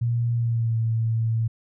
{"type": "tone with pitch glide", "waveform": "sine", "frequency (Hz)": [118.2, 113.19], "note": ["A#2", "A2"], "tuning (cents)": [24, 49], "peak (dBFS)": -20, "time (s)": [0.01, 1.48], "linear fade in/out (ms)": 10, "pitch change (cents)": -75, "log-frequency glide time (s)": [0.34, 0.78], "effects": []}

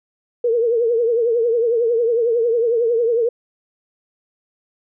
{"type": "tone with vibrato", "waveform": "sine", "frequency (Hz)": 466.2, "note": "A#4", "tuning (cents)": 0, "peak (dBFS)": -14, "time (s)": [0.44, 3.29], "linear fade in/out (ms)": 5, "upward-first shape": "triangle", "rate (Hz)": 11, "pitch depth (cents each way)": 99, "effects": []}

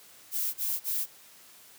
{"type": "noise bursts", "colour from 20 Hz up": "violet", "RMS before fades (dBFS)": -30, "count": 3, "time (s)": [0.31, 1.066], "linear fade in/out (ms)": 50, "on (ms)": 230, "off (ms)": 33, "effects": ["white hiss -54 dBFS RMS until 1.78 s", "high-pass 100 Hz 12 dB/octave"]}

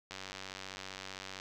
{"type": "click train", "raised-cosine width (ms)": 0.2, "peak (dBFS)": -25, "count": 124, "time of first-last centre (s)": [0.11, 1.399], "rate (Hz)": 95.4, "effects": ["11-bit"]}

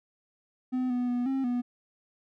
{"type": "tone with pitch steps", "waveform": "triangle", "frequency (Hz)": [254.3, 246.6, 244.4, 267.5, 244.5], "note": ["C4", "B3", "B3", "C4", "B3"], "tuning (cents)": [-49, -2, -18, 38, -17], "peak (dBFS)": -24, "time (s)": [0.72, 1.62], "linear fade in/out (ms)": 20, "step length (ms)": 180, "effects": []}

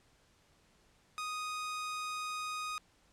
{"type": "tone", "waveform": "sawtooth", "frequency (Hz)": 1244.5, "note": "D#6", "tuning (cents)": 0, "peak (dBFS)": -33, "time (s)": [1.18, 2.78], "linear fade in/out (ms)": 0, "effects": ["pink hiss -68 dBFS RMS until 3.12 s", "low-pass 9000 Hz 12 dB/octave"]}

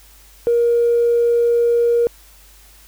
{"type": "tone with tanh clipping", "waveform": "triangle", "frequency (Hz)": 472.2, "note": "A#4", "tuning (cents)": 22, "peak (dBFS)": -12, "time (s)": [0.47, 2.07], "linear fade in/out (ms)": 0, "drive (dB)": 4, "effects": ["added 50 Hz sine -47 dBFS peak until 2.87 s", "white hiss -48 dBFS RMS until 2.87 s"]}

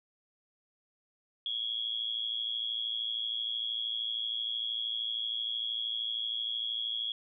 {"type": "tone with amplitude modulation", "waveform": "sine", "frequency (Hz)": 3322, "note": "G#7", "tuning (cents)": 0, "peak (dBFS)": -28, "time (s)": [1.46, 7.12], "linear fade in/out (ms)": 2, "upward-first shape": "sine", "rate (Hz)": 113, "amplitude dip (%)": 80, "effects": []}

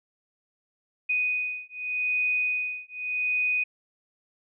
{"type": "beating tone pair", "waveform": "sine", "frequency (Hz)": [2489, 2489.84], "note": ["D#7", "D#7"], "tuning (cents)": [0, 1], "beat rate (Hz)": 0.84, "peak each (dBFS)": -28, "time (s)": [1.09, 3.64], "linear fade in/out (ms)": 10, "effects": []}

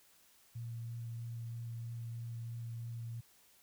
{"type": "tone with vibrato", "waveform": "sine", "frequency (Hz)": 116.54, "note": "A#2", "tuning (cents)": 0, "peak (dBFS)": -40, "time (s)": [0.55, 3.21], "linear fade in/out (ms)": 10, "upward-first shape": "triangle", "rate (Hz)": 3.1, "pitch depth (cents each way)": 13, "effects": ["white hiss -66 dBFS RMS until 3.62 s"]}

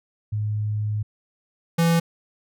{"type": "tone pair in turn", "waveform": ["sine", "square"], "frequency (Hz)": [105.9, 167.38], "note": ["G#2", "E3"], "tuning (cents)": [34, 27], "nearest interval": "minor sixth", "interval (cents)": 793, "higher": "second", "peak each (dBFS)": [-22, -17], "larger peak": "second", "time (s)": [[0.32, 1.03], [1.78, 2]], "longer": "first", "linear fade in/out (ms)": 10, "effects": []}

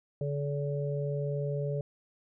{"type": "harmonic tone", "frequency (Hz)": 143.2, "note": "D3", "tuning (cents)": -43, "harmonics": [1, 3, 4], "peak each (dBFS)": [-31, -36, -37], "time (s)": [0.21, 1.81], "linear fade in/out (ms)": 2, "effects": []}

